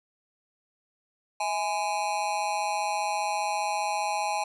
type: tone with amplitude modulation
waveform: square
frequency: 830 Hz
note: G#5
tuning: 1 cent flat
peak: -23 dBFS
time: 1.4-4.44 s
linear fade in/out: 5 ms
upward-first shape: sine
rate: 185 Hz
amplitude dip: 90%
effects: resampled to 24000 Hz